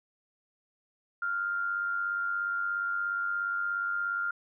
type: tone with amplitude modulation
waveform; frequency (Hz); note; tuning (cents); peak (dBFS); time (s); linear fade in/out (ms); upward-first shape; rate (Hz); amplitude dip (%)
sine; 1396.9; F6; 0; -26; 1.22-4.31; 5; sine; 97; 50
effects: none